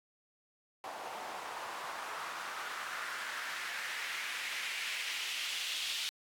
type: noise with band-pass filter sweep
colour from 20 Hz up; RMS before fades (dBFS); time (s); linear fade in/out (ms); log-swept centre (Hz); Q
white; -40; 0.84-6.09; 0; 770 to 3400; 2.4
effects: AAC 64 kbps